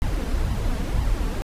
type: noise with flanger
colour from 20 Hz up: brown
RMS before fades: -23 dBFS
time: 0.02-1.42 s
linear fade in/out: 0 ms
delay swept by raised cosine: 1 to 4.5 ms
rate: 2 Hz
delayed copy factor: +0.6
effects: resampled to 32000 Hz